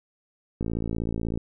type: click train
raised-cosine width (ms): 3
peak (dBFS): -16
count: 44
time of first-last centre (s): 0.61-1.375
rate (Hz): 56.2
effects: none